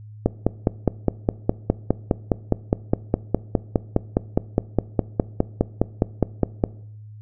click train, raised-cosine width 2 ms, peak -3 dBFS, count 32, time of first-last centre 0.26-6.639 s, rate 4.86 Hz, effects noise-tail reverb RT60 0.7 s tail -20 dB re dry + added 106 Hz sine -38 dBFS peak until 7.21 s

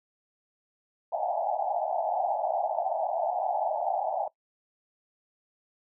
pink band-pass noise, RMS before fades -29 dBFS, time 1.12-4.28 s, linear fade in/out 5 ms, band 620 to 860 Hz, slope 96 dB/octave, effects noise-tail reverb RT60 0.1 s tail -20 dB re dry

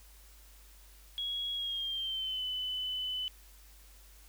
sine tone with pitch glide, 3322 to 3011 Hz, G#7 to F#7, 0 to +30 cents, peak -33 dBFS, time 1.18-3.28 s, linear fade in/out 0 ms, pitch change -170 cents, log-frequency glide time 1.54-2.44 s, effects added 50 Hz sine -55 dBFS peak until 4.28 s + white hiss -60 dBFS RMS until 4.28 s

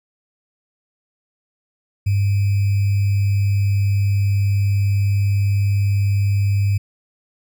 sine tone with sample-and-hold, 99.9 Hz, G2, 33 cents sharp, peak -14 dBFS, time 2.06-6.78 s, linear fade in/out 10 ms, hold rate 2450 Hz, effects none

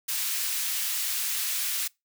white high-pass noise, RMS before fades -29 dBFS, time 0.08-1.88 s, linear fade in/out 10 ms, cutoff 1800 Hz, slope 12 dB/octave, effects noise-tail reverb RT60 0.2 s tail -24 dB re dry

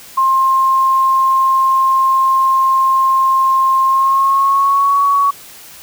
sine tone with pitch glide, 1061 to 1122.1 Hz, C6 to C#6, +24 to +21 cents, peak -9 dBFS, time 0.17-5.31 s, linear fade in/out 10 ms, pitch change +97 cents, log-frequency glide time 3.83-4.98 s, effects white hiss -37 dBFS RMS until 5.82 s

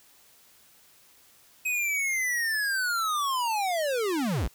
square linear sweep, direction down, 2539 to 36.78 Hz, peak -26 dBFS, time 1.65-4.48 s, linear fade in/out 10 ms, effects white hiss -58 dBFS RMS until 4.54 s

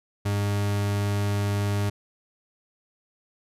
40% pulse tone, 101.7 Hz, G#2, 36 cents flat, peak -22 dBFS, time 0.25-1.9 s, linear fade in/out 10 ms, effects resampled to 32000 Hz

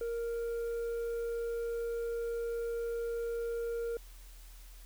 sine tone with tanh clipping, 466.2 Hz, A#4, in tune, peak -34 dBFS, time 0.01-3.97 s, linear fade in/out 2 ms, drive 4 dB, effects added 41 Hz sine -49 dBFS peak until 4.85 s + white hiss -59 dBFS RMS until 4.85 s

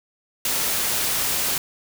white noise, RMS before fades -23 dBFS, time 0.45-1.58 s, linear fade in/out 2 ms, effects none

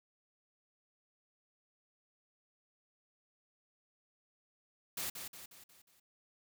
white noise with echo, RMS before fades -39 dBFS, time 4.97-5.1 s, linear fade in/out 5 ms, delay 180 ms, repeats 5, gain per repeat -6 dB, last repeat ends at 6 s, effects none

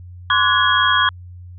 sine tone cluster, 1037 / 1141 / 1467 / 1677 / 3283 Hz, C6 / C#6 / F#6 / G#6 / G#7, -16 / +50 / -15 / +16 / -21 cents, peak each -19 dBFS, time 0.3-1.09 s, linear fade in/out 2 ms, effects added 89 Hz sine -34 dBFS peak until 1.58 s

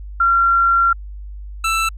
sine / 25% pulse tone pair in turn, 1372 / 1327.6 Hz, F6 / E6, -31 / +12 cents, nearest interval minor second, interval 57 cents, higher first, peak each -11 / -12 dBFS, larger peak first, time 0.2-0.93 / 1.64-1.89 s, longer first, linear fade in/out 5 ms, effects added 50 Hz sine -29 dBFS peak until 1.97 s + low-pass 11000 Hz 12 dB/octave

